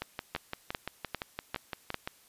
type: two click trains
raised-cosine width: 0.3 ms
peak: -18 / -16 dBFS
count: 13 / 5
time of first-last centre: 0.02-2.075 / 0.35-1.944 s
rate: 5.84 / 2.51 Hz
effects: white hiss -61 dBFS RMS until 2.28 s + resampled to 32000 Hz